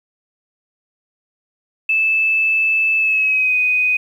sine tone with pitch glide, 2626 to 2497 Hz, E7 to D#7, -7 to +6 cents, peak -13 dBFS, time 1.89-3.97 s, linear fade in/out 5 ms, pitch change -87 cents, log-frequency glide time 2.97-3.56 s, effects 8-bit

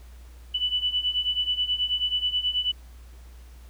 sine beating tone pair, 2970 / 2979.3 Hz, F#7 / F#7, +6 / +11 cents, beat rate 9.3 Hz, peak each -28 / -25 dBFS, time 0.54-2.72 s, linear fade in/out 10 ms, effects added 60 Hz sine -43 dBFS peak until 3.69 s + pink hiss -57 dBFS RMS until 3.69 s

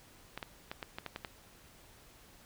clicks, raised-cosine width 0.3 ms, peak -23 dBFS, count 8, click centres 0.376 / 0.428 / 0.715 / 0.828 / 0.985 / 1.063 / 1.161 / 1.248 s, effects pink hiss -59 dBFS RMS until 2.45 s

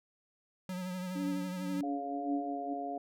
square tone with vibrato, 182.9 Hz, F#3, 20 cents flat, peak -37 dBFS, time 0.69-1.81 s, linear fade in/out 2 ms, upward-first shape triangle, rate 12 Hz, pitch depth 47 cents each way
sine tone with tremolo, 286 Hz, D4, 46 cents flat, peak -31 dBFS, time 1.15-2.74 s, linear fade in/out 10 ms, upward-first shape triangle, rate 1.9 Hz, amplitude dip 100%
harmonic tone, 140.5 Hz, C#3, 24 cents sharp, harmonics 2 / 3 / 4 / 5, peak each -41 / -45 / -46 / -37 dBFS, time 1.83-2.98 s, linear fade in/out 5 ms
effects none

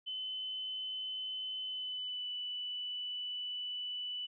sine tone with pitch glide, 3036 to 2975 Hz, F#7 to F#7, +44 to +9 cents, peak -37 dBFS, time 0.06-4.27 s, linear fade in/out 20 ms, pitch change -35 cents, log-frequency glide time 1.63-2.31 s, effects none

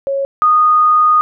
sine tone pair in turn, 550 / 1234.7 Hz, C#5 / D#6, -14 / -14 cents, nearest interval octave + major second, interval 1400 cents, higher second, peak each -14 / -7 dBFS, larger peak second, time 0.07-0.25 / 0.42-1.21 s, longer second, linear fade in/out 0 ms, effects none

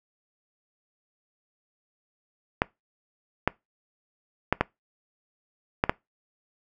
clicks, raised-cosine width 0.5 ms, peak -5 dBFS, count 6, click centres 2.619 / 3.476 / 4.526 / 4.61 / 5.839 / 5.895 s, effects noise-tail reverb RT60 0.2 s tail -23 dB re dry

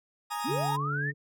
40% pulse chord, Ab suspended second, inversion none, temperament equal, 830.6 / 932.3 / 1244.5 Hz, Ab5 / Bb5 / Eb6, 0 / 0 / 0 cents, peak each -35 dBFS, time 0.3-0.77 s, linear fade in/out 20 ms
sine linear sweep, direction up, 207.7 to 1864.7 Hz, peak -30 dBFS, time 0.44-1.12 s, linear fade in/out 20 ms
harmonic tone, 143.5 Hz, D3, 40 cents flat, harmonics 1 / 2 / 3, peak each -31 / -43 / -41 dBFS, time 0.47-1.14 s, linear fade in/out 50 ms
effects none

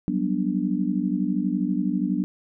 sine chord, G major seventh, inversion third, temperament just, 183.75 / 196 / 245 / 294 Hz, F#3 / G3 / B3 / D4, -12 / 0 / -14 / +2 cents, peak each -27 dBFS, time 0.08-2.24 s, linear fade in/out 0 ms, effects none

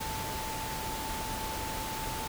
sine tone in noise, 880 Hz, A5, in tune, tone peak -38 dBFS, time 0-2.28 s, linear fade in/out 10 ms, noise pink, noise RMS -37 dBFS, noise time 0-2.28 s, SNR -4 dB, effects none

